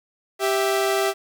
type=tone pair together; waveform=sawtooth; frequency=392 / 657.8 Hz; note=G4 / E5; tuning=0 / -4 cents; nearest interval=major sixth; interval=896 cents; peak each=-17 / -20 dBFS; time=0.39-1.14 s; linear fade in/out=50 ms; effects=8-bit